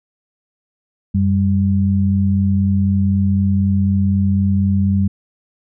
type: tone pair together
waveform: sine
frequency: 92.92 / 196.9 Hz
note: F#2 / G3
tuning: +8 / +8 cents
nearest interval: octave + minor second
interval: 1300 cents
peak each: -15 dBFS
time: 1.14-5.08 s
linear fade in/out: 10 ms
effects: none